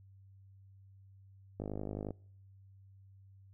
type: click train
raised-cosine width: 2 ms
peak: -26 dBFS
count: 27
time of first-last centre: 1.6-2.107 s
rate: 51.3 Hz
effects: noise-tail reverb RT60 0.7 s tail -26 dB re dry + added 97 Hz sine -56 dBFS peak until 3.53 s